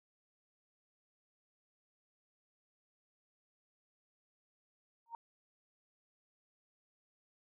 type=tone with exponential growth; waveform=sine; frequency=926 Hz; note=A#5; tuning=12 cents flat; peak=-37 dBFS; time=5.06-5.15 s; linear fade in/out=1 ms; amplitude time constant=18 ms; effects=none